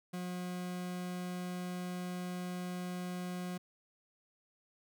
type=tone; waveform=40% pulse; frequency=180 Hz; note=F#3; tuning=47 cents flat; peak=-37 dBFS; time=0.13-3.58 s; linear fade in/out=10 ms; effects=none